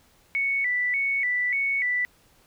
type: tone with vibrato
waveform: sine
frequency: 2093 Hz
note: C7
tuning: in tune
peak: -22 dBFS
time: 0.35-2.05 s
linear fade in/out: 0 ms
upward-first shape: square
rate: 1.7 Hz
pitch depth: 100 cents each way
effects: pink hiss -60 dBFS RMS until 2.46 s